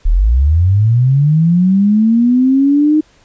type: linear sweep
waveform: sine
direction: up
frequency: 34.3 to 311.1 Hz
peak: -7 dBFS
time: 0.05-3.01 s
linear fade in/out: 10 ms
effects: pink hiss -50 dBFS RMS until 3.24 s + resampled to 16000 Hz